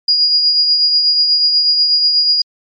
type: tone with tremolo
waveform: sine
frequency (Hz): 4872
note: D#8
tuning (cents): -37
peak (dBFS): -7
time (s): 0.08-2.42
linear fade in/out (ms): 5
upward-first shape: triangle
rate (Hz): 8.2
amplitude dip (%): 45
effects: MP3 64 kbps